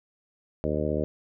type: harmonic tone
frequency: 75.7 Hz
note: D#2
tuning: 47 cents flat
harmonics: 1 / 2 / 3 / 4 / 5 / 6 / 7 / 8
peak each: -33 / -33 / -33 / -33 / -33 / -33 / -33 / -33 dBFS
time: 0.64-1.04 s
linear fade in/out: 0 ms
effects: none